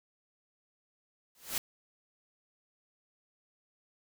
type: noise with exponential growth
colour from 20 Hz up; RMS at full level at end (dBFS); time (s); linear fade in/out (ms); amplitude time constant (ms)
white; -29; 1.35-1.58; 1; 50
effects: none